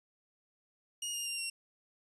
15% pulse tone with pitch steps, 2865 / 2824 / 2783 / 2744 Hz, F7 / F7 / F7 / F7, +44 / +19 / -7 / -31 cents, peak -28 dBFS, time 1.02-1.5 s, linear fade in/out 5 ms, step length 120 ms, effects resampled to 24000 Hz

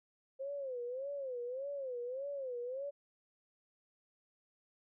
sine tone with vibrato, 523.3 Hz, C5, in tune, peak -38 dBFS, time 0.39-2.91 s, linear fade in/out 20 ms, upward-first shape sine, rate 1.7 Hz, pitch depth 150 cents each way, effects none

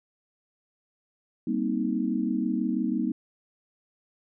sine chord, C minor seventh, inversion second, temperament just, 196.22 / 235.5 / 261.6 / 314 Hz, G3 / Bb3 / C4 / Eb4, +2 / +18 / 0 / +16 cents, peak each -31 / -28 / -31 / -30 dBFS, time 1.47-3.12 s, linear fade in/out 5 ms, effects none

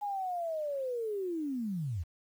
sine linear sweep, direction down, 836 to 73 Hz, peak -32 dBFS, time 0.01-2.04 s, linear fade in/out 20 ms, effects 10-bit

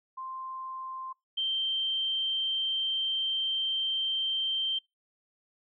sine tone pair in turn, 1046.5 / 3136 Hz, C6 / G7, 0 / 0 cents, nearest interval octave + perfect fifth, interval 1900 cents, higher second, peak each -36 / -27 dBFS, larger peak second, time 0.17-1.13 / 1.37-4.79 s, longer second, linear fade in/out 10 ms, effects noise-tail reverb RT60 0.2 s tail -25 dB re dry

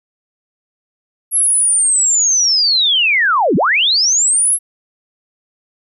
sine linear two-way sweep, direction down then up, 11310 to 145.4 to 11310 Hz, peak -10 dBFS, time 1.31-4.59 s, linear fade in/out 50 ms, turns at 3.56 s, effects none

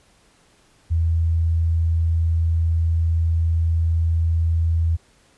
sine tone, 82.41 Hz, E2, in tune, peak -16 dBFS, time 0.9-4.97 s, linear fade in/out 20 ms, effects pink hiss -57 dBFS RMS until 5.37 s + resampled to 24000 Hz

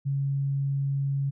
sine tone, 138.6 Hz, C#3, in tune, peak -24 dBFS, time 0.05-1.31 s, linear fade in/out 20 ms, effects none

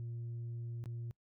sine tone with dropouts, 117.5 Hz, A#2, 14 cents sharp, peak -37 dBFS, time 0-1.11 s, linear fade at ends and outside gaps 0 ms, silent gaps 0.84-0.858 s, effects noise-tail reverb RT60 0.1 s tail -26 dB re dry + tanh soft clip ceiling -38 dBFS

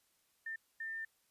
sine tone bursts at uneven times, 1798 Hz, A6, 37 cents sharp, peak -39 dBFS, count 2, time 0.46-0.56 / 0.8-1.05 s, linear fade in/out 5 ms, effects white hiss -75 dBFS RMS until 1.3 s + resampled to 32000 Hz

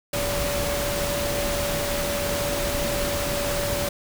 sine tone in noise, 575 Hz, D5, 37 cents flat, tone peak -27 dBFS, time 0.13-3.89 s, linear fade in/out 5 ms, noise pink, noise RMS -27 dBFS, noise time 0.13-3.89 s, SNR -3 dB, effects none

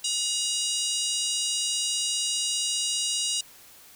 harmonic tone with a mistuned harmonic, 955 Hz, A#5, 42 cents sharp, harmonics 3 / 4 / 5 / 6 / 7 / 8 / 9 / 10, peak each -31 / -32 / -33 / -34 / -34 / -35 / -36 / -36 dBFS, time 0.04-3.41 s, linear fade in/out 5 ms, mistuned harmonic 5, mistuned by +18 cents, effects white hiss -51 dBFS RMS until 3.95 s

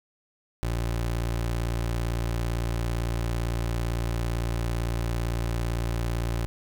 25% pulse tone, 57.8 Hz, A#1, 14 cents flat, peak -22 dBFS, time 0.63-6.46 s, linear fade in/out 0 ms, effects none

